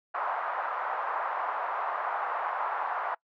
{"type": "band-pass noise", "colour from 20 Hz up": "white", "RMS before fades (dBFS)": -32, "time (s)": [0.14, 3.15], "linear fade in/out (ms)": 10, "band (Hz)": [730, 1200], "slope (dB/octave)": 24, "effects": ["noise-tail reverb RT60 0.1 s tail -23 dB re dry"]}